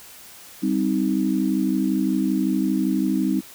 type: chord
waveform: sine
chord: C minor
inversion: second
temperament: just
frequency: 196.22 / 261.6 / 314 Hz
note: G3 / C4 / Eb4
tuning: +2 / 0 / +16 cents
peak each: -23 dBFS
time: 0.62-3.41 s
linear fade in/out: 20 ms
effects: white hiss -44 dBFS RMS until 3.54 s